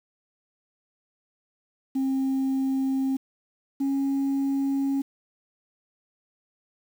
sine tone pair in turn, 267 / 274.5 Hz, C4 / C#4, +35 / -17 cents, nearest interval unison, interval 48 cents, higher second, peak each -20 dBFS, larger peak neither, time 1.95-3.17 / 3.8-5.02 s, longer neither, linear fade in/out 10 ms, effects tanh soft clip ceiling -21 dBFS + 8-bit

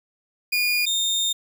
30% pulse tone pair in turn, 2433 / 3648 Hz, D#7 / A#7, -39 / -38 cents, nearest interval perfect fifth, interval 701 cents, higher second, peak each -17 / -18 dBFS, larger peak first, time 0.52-0.86 / 0.86-1.33 s, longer second, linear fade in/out 10 ms, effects none

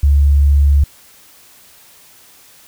sine tone, 71.1 Hz, C#2, 45 cents sharp, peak -7 dBFS, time 0.03-0.84 s, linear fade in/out 5 ms, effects white hiss -45 dBFS RMS until 2.67 s

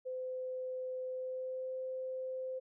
sine tone with pitch glide, 512 to 517.7 Hz, C5 to C5, -38 to -18 cents, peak -37 dBFS, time 0.05-2.6 s, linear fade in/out 20 ms, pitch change +20 cents, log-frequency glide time 1.07-1.76 s, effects none

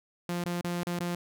sawtooth tone with dropouts, 174.61 Hz, F3, in tune, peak -26 dBFS, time 0.29-1.15 s, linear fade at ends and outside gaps 2 ms, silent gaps 0.44-0.459 / 0.612-0.644 / 0.833-0.869 / 0.991-1.004 s, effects none

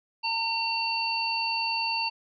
harmonic tone, 910 Hz, A#5, 42 cents flat, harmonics 1 / 3 / 5, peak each -30 / -30 / -30 dBFS, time 0.23-2.1 s, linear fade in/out 20 ms, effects none

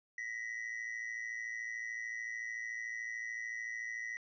triangle ring-modulated tone, 1945 Hz, B6, 27 cents flat, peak -34 dBFS, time 0.18-4.17 s, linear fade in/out 0 ms, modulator 56.8 Hz, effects resampled to 16000 Hz

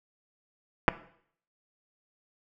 clicks, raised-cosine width 0.5 ms, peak -4 dBFS, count 2, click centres 0.881 / 0.887 s, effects noise-tail reverb RT60 0.6 s tail -17 dB re dry

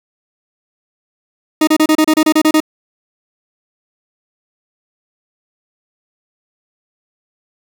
40% pulse tone bursts, 311.1 Hz, D#4, in tune, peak -7 dBFS, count 11, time 1.61-2.603 s, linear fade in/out 5 ms, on 63 ms, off 30 ms, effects 8-bit

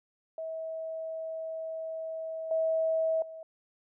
sine tone with level steps, 645 Hz, E5, 38 cents flat, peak -34 / -25 / -41 dBFS, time 0.38-3.43 s, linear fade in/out 2 ms, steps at 2.51 / 3.22 s, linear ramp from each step 2 ms, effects none

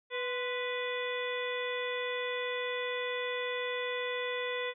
harmonic tone with a mistuned harmonic, 493.9 Hz, B4, in tune, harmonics 1 / 2 / 3 / 4 / 5 / 6 / 7, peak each -35 / -42 / -45 / -38 / -43 / -52 / -42 dBFS, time 0.1-4.74 s, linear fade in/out 50 ms, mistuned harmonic 2, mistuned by +68 cents, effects none

